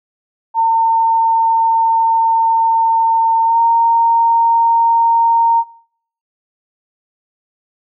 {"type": "tone with pitch glide", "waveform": "sine", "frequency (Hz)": [907, 922.9], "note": ["A#5", "A#5"], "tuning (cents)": [-48, -18], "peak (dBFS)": -9, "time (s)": [0.54, 5.64], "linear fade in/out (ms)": 50, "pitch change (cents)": 30, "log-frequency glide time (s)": [3.44, 3.58], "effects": ["noise-tail reverb RT60 0.6 s tail -21 dB re dry"]}